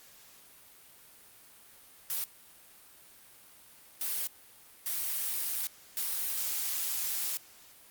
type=noise bursts at uneven times; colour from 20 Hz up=blue; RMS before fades=-33 dBFS; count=4; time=2.1-2.24 / 4.01-4.27 / 4.86-5.67 / 5.97-7.37 s; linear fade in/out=0 ms; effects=white hiss -56 dBFS RMS until 7.9 s + Opus 48 kbps